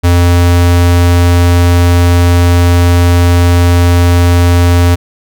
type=tone; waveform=square; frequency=87.31 Hz; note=F2; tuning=in tune; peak=-5 dBFS; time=0.03-4.96 s; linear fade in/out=20 ms; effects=none